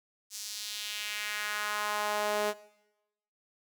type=tone with high-pass filter sweep; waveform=sawtooth; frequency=209.1 Hz; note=G#3; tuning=12 cents sharp; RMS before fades=-34 dBFS; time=0.3-2.54 s; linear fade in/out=50 ms; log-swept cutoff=6100 to 480 Hz; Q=1.7; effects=noise-tail reverb RT60 0.9 s tail -19 dB re dry